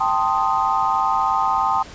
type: chord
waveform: sine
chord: A half-diminished seventh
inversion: third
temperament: equal with one note detuned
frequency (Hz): 784 / 887.1 / 1046.5 / 1244.5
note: G5 / A5 / C6 / Eb6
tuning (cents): 0 / +14 / 0 / 0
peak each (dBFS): -22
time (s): 0-1.83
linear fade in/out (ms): 10
effects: pink hiss -40 dBFS RMS until 1.94 s + resampled to 16000 Hz